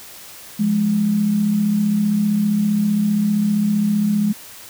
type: tone pair together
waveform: sine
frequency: 173.85 / 209.1 Hz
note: F3 / G#3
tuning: -8 / +12 cents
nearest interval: minor third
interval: 320 cents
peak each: -24 / -15 dBFS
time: 0.59-4.33 s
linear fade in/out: 10 ms
effects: white hiss -39 dBFS RMS until 4.69 s